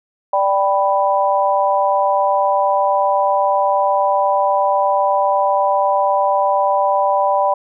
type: chord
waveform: sine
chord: G major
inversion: second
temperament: equal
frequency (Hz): 587.3 / 784 / 987.8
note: D5 / G5 / B5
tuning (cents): 0 / 0 / 0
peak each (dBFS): -17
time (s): 0.33-7.54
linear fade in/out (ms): 5
effects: none